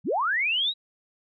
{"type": "linear sweep", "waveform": "sine", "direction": "up", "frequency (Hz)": [110, 3917], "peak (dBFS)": -22, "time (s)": [0.04, 0.74], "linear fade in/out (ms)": 50, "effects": []}